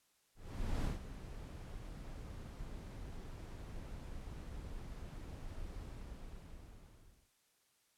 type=noise with ADSR envelope; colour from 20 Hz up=brown; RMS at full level=-35 dBFS; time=0.35-7.31 s; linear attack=500 ms; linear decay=140 ms; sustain=-12 dB; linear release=1500 ms; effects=white hiss -75 dBFS RMS until 7.97 s + low-pass 12000 Hz 12 dB/octave